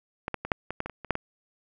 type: clicks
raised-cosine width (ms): 0.5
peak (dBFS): -15 / -14 / -18 / -8 / -17 / -14 / -20 / -25 / -25 / -8 / -15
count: 11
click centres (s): 0.281 / 0.343 / 0.45 / 0.518 / 0.706 / 0.804 / 0.86 / 0.897 / 1.047 / 1.107 / 1.154
effects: none